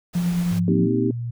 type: noise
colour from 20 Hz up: pink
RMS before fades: -37 dBFS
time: 0.13-0.6 s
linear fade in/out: 20 ms
type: tone with tremolo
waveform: sine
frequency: 174.6 Hz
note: F3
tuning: in tune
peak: -17 dBFS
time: 0.15-0.87 s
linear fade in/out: 5 ms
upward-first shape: triangle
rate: 9.4 Hz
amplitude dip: 40%
type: tone with pitch glide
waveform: sine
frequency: 103.83 to 118.58 Hz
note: G#2 to A#2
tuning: 0 to +30 cents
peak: -25 dBFS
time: 0.51-1.31 s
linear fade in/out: 10 ms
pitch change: +230 cents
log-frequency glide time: 0.73-0.92 s
type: chord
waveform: sine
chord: C minor seventh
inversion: third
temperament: just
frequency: 235.5 / 261.6 / 314 / 392.4 Hz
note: Bb3 / C4 / Eb4 / G4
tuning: +18 / 0 / +16 / +2 cents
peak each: -24 dBFS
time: 0.68-1.11 s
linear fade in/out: 2 ms
effects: none